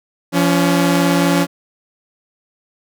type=tone pair together; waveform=sawtooth; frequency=172.5 / 281.2 Hz; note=F3 / C#4; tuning=-21 / +25 cents; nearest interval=minor sixth; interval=846 cents; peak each=-11 dBFS; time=0.32-1.47 s; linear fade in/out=50 ms; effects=none